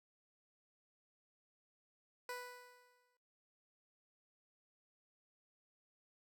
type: tone with exponential decay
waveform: 15% pulse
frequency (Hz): 493.9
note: B4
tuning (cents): 0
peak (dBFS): -35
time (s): 2.29-3.17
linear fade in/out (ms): 2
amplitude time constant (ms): 190
effects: noise-tail reverb RT60 0.3 s tail -19 dB re dry